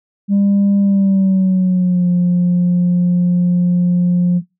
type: tone with pitch glide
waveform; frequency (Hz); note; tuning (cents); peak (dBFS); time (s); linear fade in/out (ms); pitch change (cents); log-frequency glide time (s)
sine; 200 to 177.15; G3 to F3; +35 to +25; -8; 0.28-4.42; 50; -210; 0.79-2.08
effects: noise-tail reverb RT60 0.2 s tail -20 dB re dry + tanh soft clip ceiling -8 dBFS